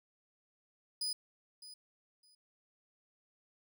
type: tone with echo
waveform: 35% pulse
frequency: 4970 Hz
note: D#8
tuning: 3 cents flat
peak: -33 dBFS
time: 1.01-1.13 s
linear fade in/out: 5 ms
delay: 610 ms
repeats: 2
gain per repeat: -15 dB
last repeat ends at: 2.35 s
effects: none